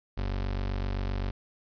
30% pulse tone, 47.71 Hz, G1, 46 cents flat, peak -26 dBFS, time 0.17-1.31 s, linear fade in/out 10 ms, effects resampled to 11025 Hz + 11-bit

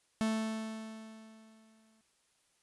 45% pulse tone with exponential decay, 220.3 Hz, A3, 2 cents sharp, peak -28 dBFS, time 0.21-2.01 s, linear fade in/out 0 ms, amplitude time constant 390 ms, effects white hiss -73 dBFS RMS until 2.62 s + resampled to 24000 Hz

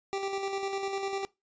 25% pulse tone with tremolo, 392 Hz, G4, in tune, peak -26 dBFS, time 0.13-1.25 s, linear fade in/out 0 ms, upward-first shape square, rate 10 Hz, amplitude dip 40%, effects noise-tail reverb RT60 0.2 s tail -21 dB re dry + resampled to 16000 Hz

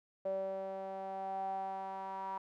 sawtooth tone with band-pass filter sweep, 192.3 Hz, G3, 33 cents flat, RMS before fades -40 dBFS, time 0.25-2.38 s, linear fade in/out 5 ms, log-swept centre 580 to 950 Hz, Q 9.5, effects none

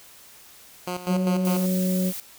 10% pulse tone with tremolo, 179.6 Hz, F3, 49 cents sharp, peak -19 dBFS, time 0.87-1.66 s, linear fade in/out 5 ms, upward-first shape square, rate 5 Hz, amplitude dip 70%
harmonic tone, 185 Hz, F#3, in tune, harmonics 1 / 2 / 3, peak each -21 / -34 / -31 dBFS, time 1.06-2.13 s, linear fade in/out 50 ms
blue noise, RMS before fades -34 dBFS, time 1.45-2.2 s, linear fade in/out 0 ms
effects white hiss -49 dBFS RMS until 2.38 s

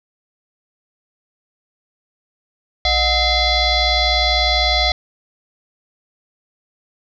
sine tone with frequency modulation, 2076 Hz, C7, 14 cents flat, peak -13 dBFS, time 2.85-4.92 s, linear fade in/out 2 ms, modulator 672 Hz, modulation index 3.8, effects none

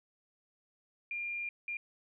sine tone bursts at uneven times, 2400 Hz, D7, 37 cents sharp, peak -35 dBFS, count 2, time 1.11-1.49 / 1.68-1.77 s, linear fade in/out 2 ms, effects none

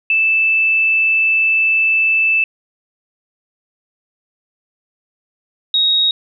sine tone pair in turn, 2637 / 3772 Hz, E7 / A#7, 0 / +20 cents, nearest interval tritone, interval 620 cents, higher second, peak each -11 dBFS, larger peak neither, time 0.1-2.44 / 5.74-6.11 s, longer first, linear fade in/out 2 ms, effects none

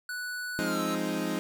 square tone with pitch glide, 1480 to 1310.9 Hz, F#6 to E6, 0 to -10 cents, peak -34 dBFS, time 0.09-0.95 s, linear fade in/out 2 ms, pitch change -210 cents, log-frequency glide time 0.6-0.83 s
30% pulse chord, F minor seventh, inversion none, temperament equal, 174.61 / 207.7 / 261.6 / 311.1 Hz, F3 / Ab3 / C4 / Eb4, 0 / 0 / 0 / 0 cents, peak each -33 / -32 / -33 / -30 dBFS, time 0.59-1.39 s, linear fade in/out 0 ms
effects none

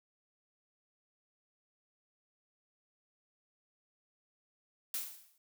blue noise with exponential decay, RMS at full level -34 dBFS, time 4.94-5.38 s, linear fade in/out 2 ms, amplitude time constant 94 ms, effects none

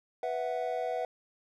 triangle chord, B suspended fourth, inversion none, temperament equal, 493.9 / 659.3 / 740 Hz, B4 / E5 / F#5, 0 / 0 / 0 cents, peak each -33 dBFS, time 0.23-1.05 s, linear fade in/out 2 ms, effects none

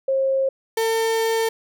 sine / 35% pulse tone pair in turn, 536 / 450.7 Hz, C5 / A4, +42 / +42 cents, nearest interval minor third, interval 300 cents, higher first, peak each -17 dBFS, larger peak neither, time 0.08-0.49 / 0.77-1.49 s, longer second, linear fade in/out 5 ms, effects none

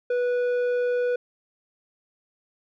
square tone with low-pass filter, 490.7 Hz, B4, 11 cents flat, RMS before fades -24 dBFS, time 0.1-1.16 s, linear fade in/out 5 ms, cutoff 1300 Hz, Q 0.7, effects none

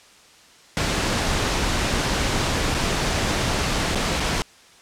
pink noise with dropouts, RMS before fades -22 dBFS, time 0.77-4.42 s, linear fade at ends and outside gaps 0 ms, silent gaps 2.743-2.748 / 3.949-3.956 / 4.199-4.203 s, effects white hiss -50 dBFS RMS until 4.81 s + low-pass 7000 Hz 12 dB/octave

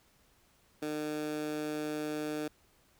15% pulse tone with high-pass filter, 151.6 Hz, D#3, 45 cents flat, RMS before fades -36 dBFS, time 0.82-2.48 s, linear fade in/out 5 ms, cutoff 300 Hz, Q 1.7, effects pink hiss -67 dBFS RMS until 2.99 s

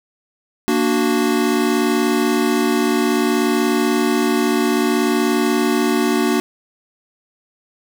square chord, Bb augmented, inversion none, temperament equal, 233.1 / 293.7 / 370 Hz, Bb3 / D4 / F#4, 0 / 0 / 0 cents, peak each -20 dBFS, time 0.68-6.4 s, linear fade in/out 0 ms, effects none

